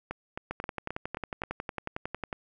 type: two click trains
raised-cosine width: 0.5 ms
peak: -19 / -18 dBFS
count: 6 / 21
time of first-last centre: 0.11-1.436 / 0.51-2.328 s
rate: 3.77 / 11 Hz
effects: none